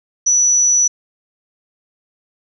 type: tone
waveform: sine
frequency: 5920 Hz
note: F#8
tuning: in tune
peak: -10 dBFS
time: 0.26-0.88 s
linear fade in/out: 10 ms
effects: none